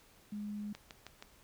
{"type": "tone", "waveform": "sine", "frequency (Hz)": 207.7, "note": "G#3", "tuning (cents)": 0, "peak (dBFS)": -38, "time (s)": [0.32, 0.73], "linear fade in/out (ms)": 5}
{"type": "click train", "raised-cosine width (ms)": 0.2, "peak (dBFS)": -29, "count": 4, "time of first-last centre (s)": [0.75, 1.225], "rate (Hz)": 6.32}
{"effects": ["pink hiss -63 dBFS RMS until 1.43 s"]}